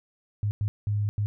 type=tone bursts at uneven times; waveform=sine; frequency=103.7 Hz; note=G#2; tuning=2 cents flat; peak=-23 dBFS; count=4; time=0.43-0.51 / 0.61-0.68 / 0.87-1.09 / 1.18-1.26 s; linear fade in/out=0 ms; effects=none